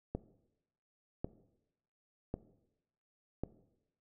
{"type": "click train", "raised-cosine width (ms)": 2, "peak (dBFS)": -22, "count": 4, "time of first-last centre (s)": [0.15, 3.436], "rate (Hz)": 0.913, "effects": ["noise-tail reverb RT60 0.9 s tail -17 dB re dry"]}